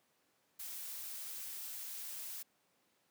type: noise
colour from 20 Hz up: blue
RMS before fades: -45 dBFS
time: 0.59-2.43 s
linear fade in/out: 10 ms
effects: pink hiss -75 dBFS RMS until 3.1 s + high-pass 200 Hz 12 dB/octave